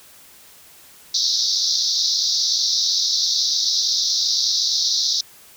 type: band-pass noise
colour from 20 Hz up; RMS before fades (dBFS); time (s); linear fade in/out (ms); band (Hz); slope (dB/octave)
white; -20; 1.14-5.21; 5; 3700 to 5900; 96
effects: white hiss -47 dBFS RMS until 5.56 s